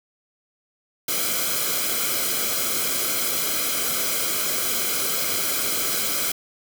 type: noise with comb filter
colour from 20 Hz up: white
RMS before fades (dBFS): -24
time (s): 1.08-6.32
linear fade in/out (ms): 5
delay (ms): 1.1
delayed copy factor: -0.75
effects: none